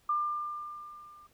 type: tone with level ramp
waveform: sine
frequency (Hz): 1196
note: D6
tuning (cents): +31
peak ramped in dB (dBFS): -25 to -52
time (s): 0.09-1.27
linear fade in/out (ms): 5
effects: pink hiss -67 dBFS RMS until 1.33 s